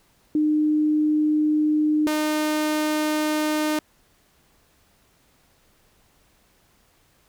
sine / sawtooth tone pair in turn, 304.2 / 305.6 Hz, D#4 / D#4, -39 / -31 cents, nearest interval unison, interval 8 cents, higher second, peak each -17 dBFS, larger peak neither, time 0.35-2.07 / 2.07-3.79 s, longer neither, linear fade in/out 2 ms, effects pink hiss -61 dBFS RMS until 7.28 s

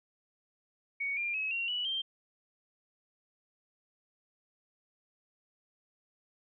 sine tone with pitch steps, 2234 / 2394 / 2566 / 2750 / 2948 / 3159 Hz, C#7 / D7 / E7 / F7 / F#7 / G7, +13 / +33 / -47 / -27 / -7 / +13 cents, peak -31 dBFS, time 1-2.02 s, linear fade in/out 10 ms, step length 170 ms, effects none

